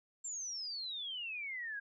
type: exponential sweep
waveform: sine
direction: down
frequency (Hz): 7459 to 1601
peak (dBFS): -39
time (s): 0.24-1.8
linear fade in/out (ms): 10
effects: none